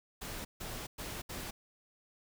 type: noise bursts at uneven times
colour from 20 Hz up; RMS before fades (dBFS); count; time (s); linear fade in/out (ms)
pink; -42; 4; 0.21-0.45 / 0.6-0.87 / 0.98-1.22 / 1.29-1.51; 10
effects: none